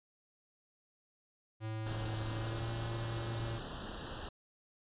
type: tone with pitch glide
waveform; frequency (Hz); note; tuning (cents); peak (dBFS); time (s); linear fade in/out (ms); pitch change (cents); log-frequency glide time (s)
square; 109.8 to 114.53; A2 to A#2; -3 to -30; -38; 1.6-3.61; 50; +73; 2.3-2.67
type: band-stop noise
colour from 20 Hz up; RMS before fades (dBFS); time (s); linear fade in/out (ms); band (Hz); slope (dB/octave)
pink; -43; 1.86-4.29; 5; 1800 to 2700; 96
effects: resampled to 8000 Hz